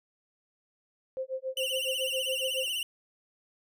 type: tone with tremolo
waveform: sine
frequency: 523.3 Hz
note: C5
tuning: in tune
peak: -29 dBFS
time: 1.17-2.68 s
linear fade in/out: 0 ms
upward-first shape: sine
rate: 7.2 Hz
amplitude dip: 100%
type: tone with vibrato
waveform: 45% pulse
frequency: 2889 Hz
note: F#7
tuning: 42 cents flat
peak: -30 dBFS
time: 1.57-2.83 s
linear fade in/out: 2 ms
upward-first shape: sine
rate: 16 Hz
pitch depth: 93 cents each way
effects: none